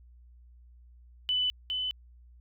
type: tone pair in turn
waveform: sine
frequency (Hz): 2994 / 3015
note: F#7 / F#7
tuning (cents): +20 / +32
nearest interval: unison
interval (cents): 12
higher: second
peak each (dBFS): -25 / -29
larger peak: first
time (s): 1.29-1.5 / 1.7-1.91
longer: neither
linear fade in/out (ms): 0
effects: added 60 Hz sine -52 dBFS peak until 2.4 s